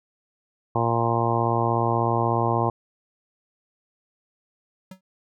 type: harmonic tone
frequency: 116.54 Hz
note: A#2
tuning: in tune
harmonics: 1 / 2 / 3 / 4 / 5 / 6 / 7 / 8 / 9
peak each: -25 / -31 / -28 / -30 / -31 / -29 / -28 / -29 / -28 dBFS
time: 0.75-2.7 s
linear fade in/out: 5 ms
type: tone with exponential decay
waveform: square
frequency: 187.4 Hz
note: F#3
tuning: 22 cents sharp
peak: -35 dBFS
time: 4.91-5.01 s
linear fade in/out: 5 ms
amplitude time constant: 21 ms
effects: none